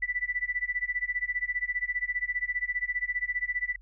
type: tone with tremolo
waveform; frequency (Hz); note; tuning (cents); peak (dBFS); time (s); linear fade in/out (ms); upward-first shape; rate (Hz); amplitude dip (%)
sine; 1975.5; B6; 0; -24; 0.02-3.76; 5; sine; 15; 95
effects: added 44 Hz sine -49 dBFS peak until 3.81 s